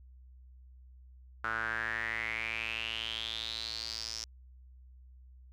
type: tone with band-pass filter sweep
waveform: sawtooth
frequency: 112.4 Hz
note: A2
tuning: 37 cents sharp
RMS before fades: -37 dBFS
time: 1.44-4.24 s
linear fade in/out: 0 ms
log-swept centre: 1400 to 5500 Hz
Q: 7.5
effects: added 63 Hz sine -52 dBFS peak until 5.52 s